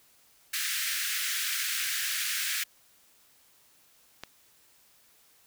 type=high-pass noise; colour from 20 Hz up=pink; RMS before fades=-31 dBFS; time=0.53-2.64 s; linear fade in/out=10 ms; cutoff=1500 Hz; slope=48 dB/octave
type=click; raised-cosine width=0.2 ms; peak=-20 dBFS; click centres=4.236 s
effects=white hiss -62 dBFS RMS until 5.46 s